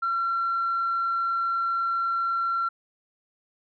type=tone; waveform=sine; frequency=1362 Hz; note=F6; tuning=44 cents flat; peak=-22 dBFS; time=0.02-2.69 s; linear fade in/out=10 ms; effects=tanh soft clip ceiling -19 dBFS